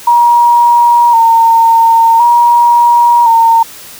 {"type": "tone with vibrato", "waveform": "sine", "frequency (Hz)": 932.3, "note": "A#5", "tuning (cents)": 0, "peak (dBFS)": -3, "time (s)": [0.07, 3.63], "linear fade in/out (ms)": 5, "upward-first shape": "square", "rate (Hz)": 0.47, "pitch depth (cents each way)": 34, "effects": ["white hiss -31 dBFS RMS until 3.99 s"]}